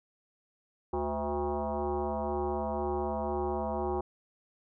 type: tone with frequency modulation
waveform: sine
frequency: 220 Hz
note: A3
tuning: in tune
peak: -29 dBFS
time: 0.93-4.01 s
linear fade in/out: 5 ms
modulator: 146 Hz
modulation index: 5.3
effects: none